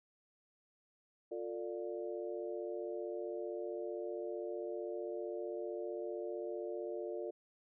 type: harmonic tone with a mistuned harmonic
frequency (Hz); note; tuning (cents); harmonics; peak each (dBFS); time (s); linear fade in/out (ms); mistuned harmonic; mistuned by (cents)
117.8; A#2; +19; 3 / 4 / 5 / 6; -42 / -43 / -44 / -55; 1.31-7.31; 10; 4; -84
effects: none